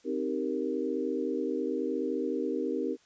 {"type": "chord", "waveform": "sine", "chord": "C minor seventh", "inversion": "none", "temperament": "equal", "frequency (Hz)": [261.6, 311.1, 392, 466.2], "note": ["C4", "Eb4", "G4", "Bb4"], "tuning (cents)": [0, 0, 0, 0], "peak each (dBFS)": -34, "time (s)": [0.04, 2.97], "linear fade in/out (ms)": 50, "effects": ["white hiss -64 dBFS RMS until 3.05 s", "resampled to 16000 Hz"]}